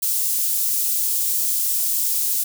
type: high-pass noise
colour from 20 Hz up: white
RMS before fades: -21 dBFS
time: 0.02-2.44 s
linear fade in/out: 10 ms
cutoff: 7500 Hz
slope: 12 dB/octave
effects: none